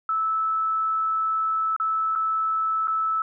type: tone with dropouts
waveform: sine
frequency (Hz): 1309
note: E6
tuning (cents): -13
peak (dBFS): -21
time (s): 0.09-3.22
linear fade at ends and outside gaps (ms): 2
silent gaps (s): 1.764-1.799 / 2.153-2.158 / 2.873-2.88
effects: none